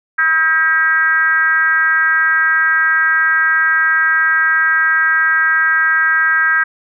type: tone with frequency modulation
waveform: sine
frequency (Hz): 1600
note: G6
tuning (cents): +35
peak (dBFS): -10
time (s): 0.18-6.64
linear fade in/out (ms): 10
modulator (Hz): 317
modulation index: 0.86
effects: none